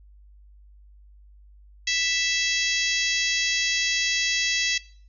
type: harmonic tone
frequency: 659.3 Hz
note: E5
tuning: in tune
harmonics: 3 / 4 / 5 / 6 / 7 / 8 / 9 / 10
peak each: -28 / -29 / -30 / -31 / -31 / -32 / -33 / -33 dBFS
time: 1.87-4.78 s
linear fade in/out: 5 ms
effects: noise-tail reverb RT60 0.5 s tail -19 dB re dry + added 50 Hz sine -48 dBFS peak until 5.08 s